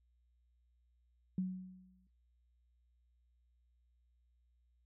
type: tone with exponential decay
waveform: sine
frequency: 185.3 Hz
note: F#3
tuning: 3 cents sharp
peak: -31 dBFS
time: 1.38-2.07 s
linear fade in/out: 2 ms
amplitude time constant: 150 ms
effects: noise-tail reverb RT60 0.2 s tail -20 dB re dry + added 60 Hz sine -70 dBFS peak until 4.85 s